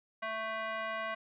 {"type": "tone with frequency modulation", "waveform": "sine", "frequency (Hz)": 222.5, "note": "A3", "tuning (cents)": 20, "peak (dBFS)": -34, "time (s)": [0.22, 1.15], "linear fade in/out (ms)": 10, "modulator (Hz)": 884, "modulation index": 2.2, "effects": []}